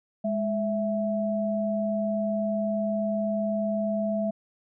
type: tone pair together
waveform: sine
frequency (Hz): 208.2 / 660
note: G#3 / E5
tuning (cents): +5 / +2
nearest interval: octave + minor sixth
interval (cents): 1997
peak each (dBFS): -27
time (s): 0.24-4.31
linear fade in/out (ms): 10
effects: none